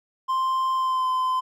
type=tone with pitch glide; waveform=triangle; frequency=1046.5 to 1027.9 Hz; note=C6 to C6; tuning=0 to -31 cents; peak=-19 dBFS; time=0.28-1.41 s; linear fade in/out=20 ms; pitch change=-31 cents; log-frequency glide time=0.74-1.09 s; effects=none